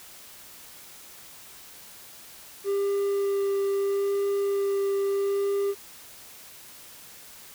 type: tone with vibrato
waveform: triangle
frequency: 397.4 Hz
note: G4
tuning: 24 cents sharp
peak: -21 dBFS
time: 2.64-5.75 s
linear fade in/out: 50 ms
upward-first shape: sine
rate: 0.76 Hz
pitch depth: 9 cents each way
effects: white hiss -47 dBFS RMS until 7.54 s